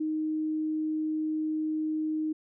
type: tone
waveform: sine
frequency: 311.1 Hz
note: D#4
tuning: in tune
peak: -27 dBFS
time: 0-2.33 s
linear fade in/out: 10 ms
effects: none